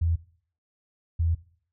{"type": "tone pair in turn", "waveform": "sine", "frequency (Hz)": [83.5, 83.13], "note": ["E2", "E2"], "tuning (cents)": [23, 15], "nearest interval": "unison", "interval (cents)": 8, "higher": "first", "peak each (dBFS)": -21, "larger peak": "neither", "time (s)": [[0.01, 0.16], [1.19, 1.35]], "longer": "second", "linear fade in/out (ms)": 10, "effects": ["noise-tail reverb RT60 0.5 s tail -18 dB re dry"]}